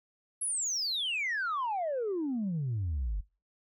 sine exponential sweep, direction down, 11175 to 45 Hz, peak -28 dBFS, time 0.41-3.21 s, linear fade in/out 10 ms, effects noise-tail reverb RT60 0.3 s tail -23 dB re dry + tanh soft clip ceiling -27 dBFS

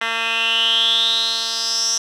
10% pulse tone with band-pass filter sweep, 227.6 Hz, A#3, 41 cents flat, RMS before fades -19 dBFS, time 0.01-1.98 s, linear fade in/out 5 ms, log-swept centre 2200 to 5800 Hz, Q 9.1, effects none

